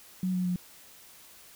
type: tone with pitch steps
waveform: sine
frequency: 185 / 182.14 / 179.32 Hz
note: F#3 / F#3 / F3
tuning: 0 / -27 / +46 cents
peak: -26 dBFS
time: 0.23-0.56 s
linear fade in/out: 2 ms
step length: 110 ms
effects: white hiss -53 dBFS RMS until 1.55 s